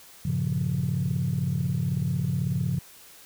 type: chord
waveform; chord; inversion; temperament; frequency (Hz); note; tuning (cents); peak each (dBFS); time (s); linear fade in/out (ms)
sine; G half-diminished seventh; none; equal; 98 / 116.54 / 138.59 / 174.61; G2 / Bb2 / Db3 / F3; 0 / 0 / 0 / 0; -31 / -31 / -26 / -28; 0.25-2.79; 5
effects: tanh soft clip ceiling -17 dBFS + white hiss -50 dBFS RMS until 3.25 s